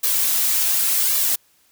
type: noise with flanger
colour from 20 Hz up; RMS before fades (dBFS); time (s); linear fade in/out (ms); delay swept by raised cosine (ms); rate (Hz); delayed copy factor
blue; -19; 0.03-1.36; 10; 1.7 to 6.1; 0.89; +1
effects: white hiss -59 dBFS RMS until 1.71 s